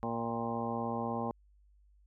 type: harmonic tone with a mistuned harmonic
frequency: 116.54 Hz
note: A#2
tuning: in tune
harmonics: 1 / 2 / 3 / 4 / 5 / 6 / 7 / 8 / 9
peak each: -43 / -37 / -45 / -41 / -42 / -46 / -39 / -45 / -42 dBFS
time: 0.03-1.31 s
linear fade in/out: 0 ms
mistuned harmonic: 7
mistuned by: -29 cents
effects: added 50 Hz sine -61 dBFS peak until 2.06 s